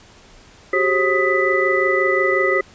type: tone cluster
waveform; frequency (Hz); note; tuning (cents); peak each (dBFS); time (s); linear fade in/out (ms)
sine; 377.2 / 402.8 / 538 / 1251 / 1986; F#4 / G4 / C5 / D#6 / B6; +33 / +47 / +48 / +9 / +9; -20 / -24 / -21 / -23 / -19; 0.73-2.61; 5
effects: pink hiss -47 dBFS RMS until 2.74 s + resampled to 16000 Hz